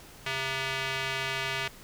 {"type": "tone with band-pass filter", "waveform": "square", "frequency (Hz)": 133.6, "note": "C3", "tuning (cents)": 36, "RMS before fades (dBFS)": -32, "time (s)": [0.26, 1.68], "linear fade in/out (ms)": 5, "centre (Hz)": 2500, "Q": 1.4, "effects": ["pink hiss -50 dBFS RMS until 1.83 s"]}